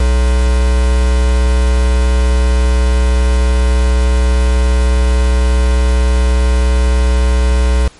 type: tone with quantisation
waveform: triangle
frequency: 61.74 Hz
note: B1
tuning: in tune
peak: -6 dBFS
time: 0-7.88 s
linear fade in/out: 5 ms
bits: 3
effects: pink hiss -42 dBFS RMS until 7.99 s + MP3 48 kbps